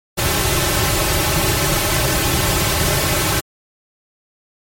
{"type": "noise with comb filter", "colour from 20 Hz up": "pink", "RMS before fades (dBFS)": -17, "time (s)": [0.17, 3.41], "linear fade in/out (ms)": 20, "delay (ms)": 4.2, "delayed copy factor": -0.9, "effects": ["MP3 64 kbps"]}